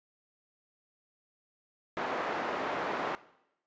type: band-pass noise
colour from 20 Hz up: pink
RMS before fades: -34 dBFS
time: 1.97-3.15 s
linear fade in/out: 0 ms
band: 440 to 1500 Hz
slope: 12 dB/octave
effects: noise-tail reverb RT60 0.8 s tail -18 dB re dry + resampled to 16000 Hz